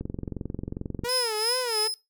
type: click train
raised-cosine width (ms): 3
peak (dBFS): -19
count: 24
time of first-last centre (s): 0.01-1.037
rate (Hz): 22.4
type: tone with vibrato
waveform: sawtooth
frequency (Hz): 466.2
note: A#4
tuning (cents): 0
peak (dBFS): -24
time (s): 1.04-1.88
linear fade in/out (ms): 10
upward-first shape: sine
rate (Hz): 2.3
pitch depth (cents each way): 160
type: tone with tremolo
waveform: sawtooth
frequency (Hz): 5100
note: D#8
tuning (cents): +42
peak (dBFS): -20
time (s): 1.09-1.94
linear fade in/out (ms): 0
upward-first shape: triangle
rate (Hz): 3.1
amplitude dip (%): 80
effects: noise-tail reverb RT60 0.2 s tail -18 dB re dry